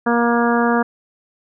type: harmonic tone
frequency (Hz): 236.3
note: A#3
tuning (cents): +24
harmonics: 1 / 2 / 3 / 4 / 5 / 6 / 7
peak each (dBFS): -17 / -20 / -22 / -23 / -24 / -25 / -25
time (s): 0.06-0.83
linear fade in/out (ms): 10
effects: none